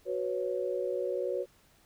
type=chord; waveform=sine; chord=F# suspended fourth; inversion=none; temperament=equal; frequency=370 / 493.9 / 554.4 Hz; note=F#4 / B4 / C#5; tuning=0 / 0 / 0 cents; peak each=-34 dBFS; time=0.05-1.46 s; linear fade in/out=50 ms; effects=pink hiss -64 dBFS RMS until 1.85 s